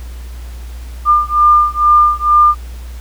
sine beating tone pair, 1200 / 1202.2 Hz, D6 / D6, +37 / +40 cents, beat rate 2.2 Hz, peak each -10 dBFS, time 1.05-2.55 s, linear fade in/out 50 ms, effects added 60 Hz sine -25 dBFS peak until 3 s + pink hiss -41 dBFS RMS until 3 s

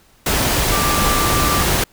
sine tone in noise, 1177 Hz, D6, 3 cents sharp, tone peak -20 dBFS, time 0.72-1.63 s, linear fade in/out 5 ms, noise pink, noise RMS -17 dBFS, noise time 0.26-1.84 s, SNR -6 dB, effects pink hiss -53 dBFS RMS until 1.92 s

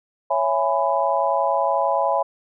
sine chord, C# minor seventh, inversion none, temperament just, 554.4 / 665.2 / 831.5 / 997.9 Hz, C#5 / E5 / G#5 / B5, 0 / +16 / +2 / +18 cents, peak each -23 dBFS, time 0.3-2.23 s, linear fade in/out 10 ms, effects none

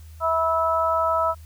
harmonic tone, 326.2 Hz, E4, 18 cents flat, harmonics 2 / 3 / 4, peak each -23 / -25 / -22 dBFS, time 0.2-1.35 s, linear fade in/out 50 ms, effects added 79 Hz sine -40 dBFS peak until 1.45 s + white hiss -56 dBFS RMS until 1.45 s

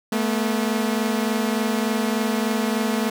sawtooth tone pair together, 217.5 / 240.9 Hz, A3 / B3, -20 / -43 cents, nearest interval major second, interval 177 cents, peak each -18 / -21 dBFS, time 0.12-3.1 s, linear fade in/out 5 ms, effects none

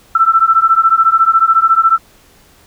sine beating tone pair, 1325 / 1339 Hz, E6 / E6, +9 / +27 cents, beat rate 14 Hz, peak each -10 dBFS, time 0.15-1.98 s, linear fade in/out 5 ms, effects pink hiss -47 dBFS RMS until 2.66 s

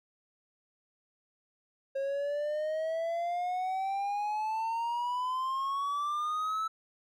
triangle exponential sweep, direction up, 540 to 1318.5 Hz, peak -28 dBFS, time 1.95-6.68 s, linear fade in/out 10 ms, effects none

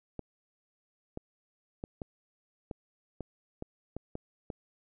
clicks, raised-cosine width 2 ms, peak -24 dBFS, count 10, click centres 0.193 / 1.174 / 1.839 / 2.018 / 2.712 / 3.207 / 3.624 / 3.966 / 4.154 / 4.502 s, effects none

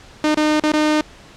sawtooth tone with dropouts, 304.9 Hz, D#4, 35 cents flat, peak -10 dBFS, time 0.24-1.01 s, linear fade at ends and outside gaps 2 ms, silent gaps 0.345-0.372 / 0.598-0.636 / 0.719-0.736 s, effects pink hiss -43 dBFS RMS until 1.36 s + low-pass 6000 Hz 12 dB/octave

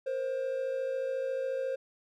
triangle tone pair together, 475.2 / 529.3 Hz, A#4 / C5, +33 / +20 cents, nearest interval major second, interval 187 cents, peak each -36 / -29 dBFS, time 0.06-1.76 s, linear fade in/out 10 ms, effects none

